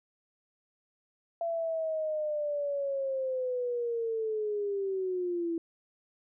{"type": "linear sweep", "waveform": "sine", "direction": "down", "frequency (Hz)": [677, 329.6], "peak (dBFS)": -29, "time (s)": [1.41, 5.58], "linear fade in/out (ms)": 2, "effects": []}